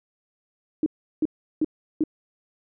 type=tone bursts; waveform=sine; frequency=309.9 Hz; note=D#4; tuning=7 cents flat; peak=-18 dBFS; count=4; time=0.83-2.038 s; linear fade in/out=2 ms; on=32 ms; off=360 ms; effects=none